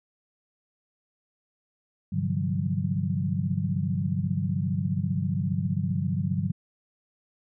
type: tone cluster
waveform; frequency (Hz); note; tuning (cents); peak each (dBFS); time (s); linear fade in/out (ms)
sine; 100.3 / 131.8 / 148.2 / 175.6 / 190.6; G2 / C3 / D3 / F3 / G3; +40 / +13 / +16 / +10 / -48; -30 / -34 / -30 / -30 / -31; 2.12-6.52; 10
effects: none